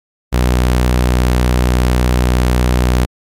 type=tone; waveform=sawtooth; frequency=61.74 Hz; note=B1; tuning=in tune; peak=-6 dBFS; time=0.32-3.06 s; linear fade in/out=20 ms; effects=MP3 96 kbps